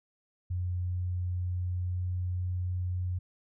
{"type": "tone with pitch glide", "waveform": "sine", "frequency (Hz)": [89.7, 90.38], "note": ["F2", "F#2"], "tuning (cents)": [47, -40], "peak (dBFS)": -29, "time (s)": [0.5, 3.19], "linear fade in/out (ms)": 10, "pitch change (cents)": 13, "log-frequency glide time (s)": [0.71, 2.59], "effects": []}